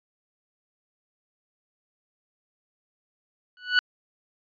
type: tone with exponential growth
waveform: sawtooth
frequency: 1480 Hz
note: F#6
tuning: in tune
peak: -10 dBFS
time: 3.57-3.79 s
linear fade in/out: 1 ms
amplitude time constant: 47 ms
effects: resampled to 11025 Hz